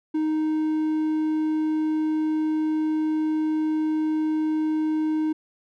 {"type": "tone", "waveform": "triangle", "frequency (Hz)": 311.1, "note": "D#4", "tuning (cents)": 0, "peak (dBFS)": -19, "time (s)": [0.14, 5.33], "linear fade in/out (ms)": 10, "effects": []}